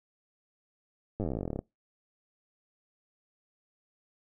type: slowing click train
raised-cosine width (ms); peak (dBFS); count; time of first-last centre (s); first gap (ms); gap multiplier
2; -20; 23; 1.2-1.591; 9; 1.06
effects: noise-tail reverb RT60 0.2 s tail -23 dB re dry